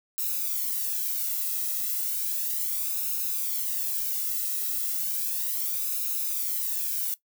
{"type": "noise with flanger", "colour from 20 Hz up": "violet", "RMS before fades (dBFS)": -29, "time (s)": [0.18, 7.14], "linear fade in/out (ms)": 0, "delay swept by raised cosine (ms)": [0.76, 1.55], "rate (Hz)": 0.34, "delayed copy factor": 0.7, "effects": ["noise-tail reverb RT60 0.1 s tail -17 dB re dry"]}